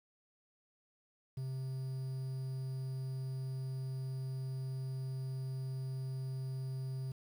triangle tone with quantisation, 131.6 Hz, C3, 10 cents sharp, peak -35 dBFS, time 1.37-7.12 s, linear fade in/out 5 ms, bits 10, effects none

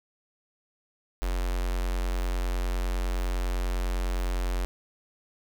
square tone with notch filter, 44.95 Hz, F#1, 49 cents flat, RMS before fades -28 dBFS, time 1.22-4.65 s, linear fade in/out 0 ms, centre 140 Hz, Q 0.61, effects none

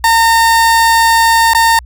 30% pulse tone with dropouts, 913 Hz, A#5, 36 cents flat, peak -4 dBFS, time 0.04-1.79 s, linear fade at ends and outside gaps 2 ms, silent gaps 1.535-1.548 s, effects added 60 Hz sine -30 dBFS peak until 1.85 s

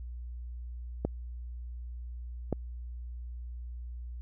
clicks, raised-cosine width 2 ms, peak -15 dBFS, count 2, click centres 1.05 / 2.527 s, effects added 60 Hz sine -38 dBFS peak until 4.21 s

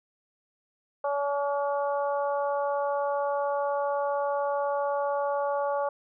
harmonic tone, 284.2 Hz, C#4, 43 cents sharp, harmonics 2 / 3 / 4 / 5, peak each -27 / -31 / -34 / -41 dBFS, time 1.04-5.89 s, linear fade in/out 5 ms, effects none

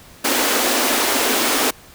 pink high-pass noise, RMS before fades -18 dBFS, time 0.24-1.71 s, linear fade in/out 10 ms, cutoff 230 Hz, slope 96 dB/octave, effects pink hiss -44 dBFS RMS until 1.94 s

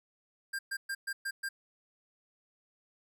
square tone bursts, 1596 Hz, G6, 31 cents sharp, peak -34 dBFS, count 6, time 0.53-1.49 s, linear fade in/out 10 ms, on 60 ms, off 120 ms, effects none

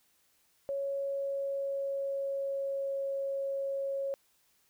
sine tone with pitch glide, 554.4 to 549 Hz, C#5 to C#5, 0 to -17 cents, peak -31 dBFS, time 0.69-4.14 s, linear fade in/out 0 ms, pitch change -17 cents, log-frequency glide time 0.87-3.02 s, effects white hiss -70 dBFS RMS until 4.69 s

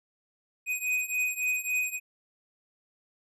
square beating tone pair, 2496 / 2499.6 Hz, D#7 / D#7, +5 / +7 cents, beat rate 3.6 Hz, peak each -32 / -30 dBFS, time 0.66-2 s, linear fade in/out 50 ms, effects resampled to 32000 Hz

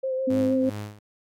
sine tone with vibrato, 523.3 Hz, C5, in tune, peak -24 dBFS, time 0.03-0.7 s, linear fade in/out 10 ms, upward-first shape sine, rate 6.4 Hz, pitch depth 23 cents each way
sine tone, 261.6 Hz, C4, in tune, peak -21 dBFS, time 0.27-0.7 s, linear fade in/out 10 ms
sawtooth tone with tremolo, 104.3 Hz, G#2, 8 cents sharp, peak -27 dBFS, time 0.3-0.99 s, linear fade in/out 5 ms, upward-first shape sine, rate 2.6 Hz, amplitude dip 85%
effects AAC 64 kbps

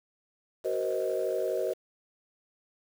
sine chord, C half-diminished seventh, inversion second, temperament just, 376.7 / 470.9 / 523.3 / 627.9 Hz, Gb4 / Bb4 / C5 / Eb5, +31 / +18 / 0 / +16 cents, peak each -32 dBFS, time 0.64-1.74 s, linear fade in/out 20 ms, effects tanh soft clip ceiling -19 dBFS + 8-bit

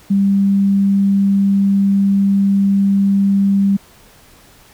sine tone, 197.6 Hz, G3, 14 cents sharp, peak -10 dBFS, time 0.1-3.77 s, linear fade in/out 10 ms, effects pink hiss -46 dBFS RMS until 4.73 s

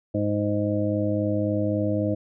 harmonic tone, 103.7 Hz, G#2, 2 cents flat, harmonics 1 / 2 / 3 / 5 / 6, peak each -27 / -29 / -26 / -29 / -30 dBFS, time 0.14-2.15 s, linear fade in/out 10 ms, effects none

